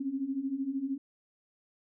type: beating tone pair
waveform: sine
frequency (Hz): 261.6 / 274.6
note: C4 / C#4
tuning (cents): 0 / -16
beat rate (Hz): 13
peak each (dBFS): -36 / -32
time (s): 0-0.98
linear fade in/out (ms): 10
effects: none